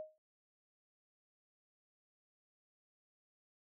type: tone with exponential decay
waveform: sine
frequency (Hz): 622.3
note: D#5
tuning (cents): 0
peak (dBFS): -39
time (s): 0-0.18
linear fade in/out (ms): 0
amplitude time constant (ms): 38
effects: none